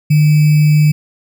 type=tone with sample-and-hold; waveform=sine; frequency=151.1 Hz; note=D3; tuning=50 cents sharp; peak=-6 dBFS; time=0.1-0.92 s; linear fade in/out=10 ms; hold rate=2450 Hz; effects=none